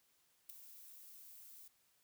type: noise with ADSR envelope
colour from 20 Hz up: violet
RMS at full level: -44 dBFS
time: 0.49-1.68 s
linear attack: 9 ms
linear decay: 3 ms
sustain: -13 dB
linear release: 5 ms
effects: white hiss -75 dBFS RMS until 2.03 s